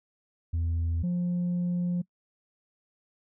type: tone pair in turn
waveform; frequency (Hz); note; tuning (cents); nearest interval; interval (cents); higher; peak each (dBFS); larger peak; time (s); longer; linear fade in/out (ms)
sine; 83.3 / 176.51; E2 / F3; +19 / +19; octave + minor second; 1300; second; -23; neither; 0.53-1.03 / 1.03-2.02; second; 10
effects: noise-tail reverb RT60 0.1 s tail -24 dB re dry + tanh soft clip ceiling -24 dBFS